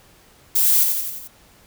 violet noise with echo, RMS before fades -17 dBFS, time 0.55-0.84 s, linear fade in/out 10 ms, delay 88 ms, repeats 5, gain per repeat -4 dB, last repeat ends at 1.28 s, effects pink hiss -52 dBFS RMS until 1.66 s

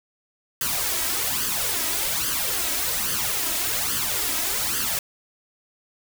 white noise with flanger, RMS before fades -25 dBFS, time 0.61-4.99 s, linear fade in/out 2 ms, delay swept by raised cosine 0.63 to 3.13 ms, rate 1.2 Hz, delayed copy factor +0.7, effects none

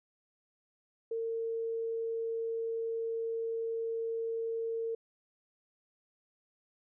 sine tone, 455.3 Hz, A#4, 41 cents flat, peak -32 dBFS, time 1.11-4.95 s, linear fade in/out 5 ms, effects none

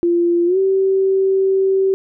sine tone with pitch glide, 344.7 to 384.7 Hz, F4 to G4, -23 to -33 cents, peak -12 dBFS, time 0.03-1.94 s, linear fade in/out 0 ms, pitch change +190 cents, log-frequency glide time 0.46-0.58 s, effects none

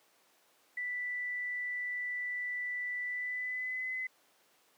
sine tone with pitch glide, 1975.5 to 2028 Hz, B6 to B6, 0 to +45 cents, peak -34 dBFS, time 0.77-4.07 s, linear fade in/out 5 ms, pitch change +45 cents, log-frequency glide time 3.05-3.93 s, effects pink hiss -67 dBFS RMS until 4.77 s + high-pass 400 Hz 12 dB/octave

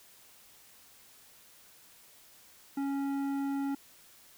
sine tone with tanh clipping, 277.2 Hz, C#4, in tune, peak -32 dBFS, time 2.77-3.75 s, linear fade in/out 5 ms, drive 12 dB, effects white hiss -58 dBFS RMS until 4.37 s

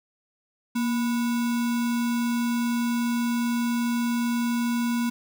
sine tone with sample-and-hold, 236.2 Hz, A#3, 23 cents sharp, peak -22 dBFS, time 0.75-5.1 s, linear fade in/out 10 ms, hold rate 1225 Hz, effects none

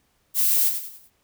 violet noise with echo, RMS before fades -20 dBFS, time 0.34-0.72 s, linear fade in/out 50 ms, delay 96 ms, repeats 4, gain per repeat -8 dB, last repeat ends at 1.104 s, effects pink hiss -67 dBFS RMS until 1.23 s

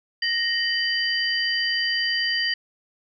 sine tone cluster, 1867 / 3005 / 4736 Hz, A#6 / F#7 / D8, +2 / +26 / +14 cents, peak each -24 / -27 / -26 dBFS, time 0.22-2.54 s, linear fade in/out 5 ms, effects none

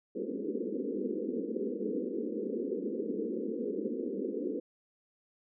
white band-pass noise, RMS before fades -35 dBFS, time 0.15-4.6 s, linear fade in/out 10 ms, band 200 to 490 Hz, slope 96 dB/octave, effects none

